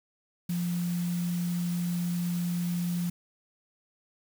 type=tone in noise; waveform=sine; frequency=174.61 Hz; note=F3; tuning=in tune; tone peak=-27 dBFS; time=0.49-3.1 s; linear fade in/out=5 ms; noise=white; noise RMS=-44 dBFS; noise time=0.49-3.1 s; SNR=+14 dB; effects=none